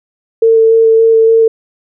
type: tone with vibrato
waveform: sine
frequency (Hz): 450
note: A4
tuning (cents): +39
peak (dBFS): -4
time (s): 0.42-1.48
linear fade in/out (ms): 5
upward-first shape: square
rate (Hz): 3.5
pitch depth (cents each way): 9
effects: none